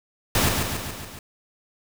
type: noise with echo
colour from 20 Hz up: pink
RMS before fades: -20 dBFS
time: 0.35-0.49 s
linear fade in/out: 2 ms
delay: 140 ms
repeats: 5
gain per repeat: -4 dB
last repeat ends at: 1.19 s
effects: none